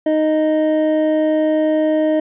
triangle tone pair together, 310.5 / 621 Hz, D#4 / D#5, -3 / -3 cents, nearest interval octave, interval 1200 cents, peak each -14 dBFS, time 0.06-2.2 s, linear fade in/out 5 ms, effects resampled to 8000 Hz

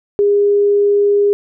sine tone, 407.3 Hz, G#4, 34 cents flat, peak -9 dBFS, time 0.19-1.33 s, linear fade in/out 0 ms, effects none

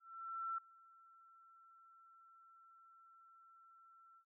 sine tone with ADSR envelope, 1343 Hz, E6, 32 cents sharp, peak -38 dBFS, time 0-4.25 s, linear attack 580 ms, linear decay 5 ms, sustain -24 dB, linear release 78 ms, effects none

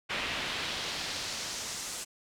brown noise with band-pass filter sweep, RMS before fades -36 dBFS, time 0.09-2.05 s, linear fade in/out 20 ms, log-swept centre 2600 to 8000 Hz, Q 1.4, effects none

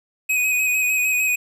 square tone with vibrato, 2511 Hz, D#7, 15 cents sharp, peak -18 dBFS, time 0.29-1.36 s, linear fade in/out 10 ms, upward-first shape square, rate 6.6 Hz, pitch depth 22 cents each way, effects 9-bit

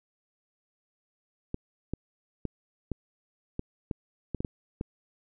clicks, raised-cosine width 3 ms, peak -18 dBFS, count 10, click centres 1.544 / 1.936 / 2.453 / 2.917 / 3.594 / 3.912 / 4.347 / 4.405 / 4.448 / 4.811 s, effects none

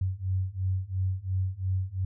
sine beating tone pair, 92.5 / 95.4 Hz, F#2 / G2, 0 / -47 cents, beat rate 2.9 Hz, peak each -30 / -29 dBFS, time 0.01-2.05 s, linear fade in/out 5 ms, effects none

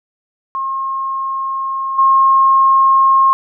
sine tone with level steps, 1074 Hz, C6, 45 cents sharp, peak -17 / -7 dBFS, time 0.55-3.33 s, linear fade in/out 0 ms, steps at 1.98 s, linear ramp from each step 10 ms, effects none

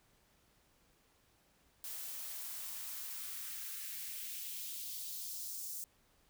blue noise with high-pass filter sweep, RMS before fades -44 dBFS, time 1.84-5.84 s, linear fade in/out 0 ms, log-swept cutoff 440 to 6600 Hz, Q 1.5, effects pink hiss -71 dBFS RMS until 6.29 s

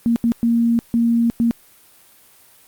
sine tone bursts at uneven times, 233.1 Hz, A#3, in tune, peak -13 dBFS, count 5, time 0.06-0.16 / 0.24-0.32 / 0.43-0.79 / 0.94-1.3 / 1.4-1.51 s, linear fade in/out 0 ms, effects white hiss -50 dBFS RMS until 2.67 s + Opus 32 kbps

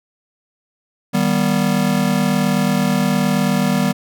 square chord, Eb augmented, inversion none, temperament just, 155.56 / 194.45 / 243.1 Hz, Eb3 / G3 / B3, 0 / -14 / -27 cents, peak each -22 / -18 / -20 dBFS, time 1.13-3.93 s, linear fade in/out 20 ms, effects none

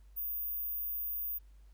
sine tone, 14917 Hz, A#9, in tune, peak -34 dBFS, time 0.16-1.39 s, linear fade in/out 20 ms, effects added 50 Hz sine -54 dBFS peak until 1.73 s + pink hiss -74 dBFS RMS until 1.73 s

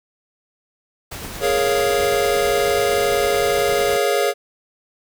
pink noise with tremolo, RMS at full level -31 dBFS, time 1.11-3.98 s, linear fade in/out 10 ms, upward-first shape sine, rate 9 Hz, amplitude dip 25%
square chord, Bb minor seventh, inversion third, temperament equal, 415.3 / 466.2 / 554.4 / 698.5 Hz, Ab4 / Bb4 / Db5 / F5, 0 / 0 / 0 / 0 cents, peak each -21 / -24 / -22 / -24 dBFS, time 1.4-4.34 s, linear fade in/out 50 ms
effects none

